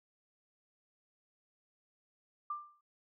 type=tone with exponential decay; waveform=sine; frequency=1187 Hz; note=D6; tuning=18 cents sharp; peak=-33 dBFS; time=2.5-2.81 s; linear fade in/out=5 ms; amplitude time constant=66 ms; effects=none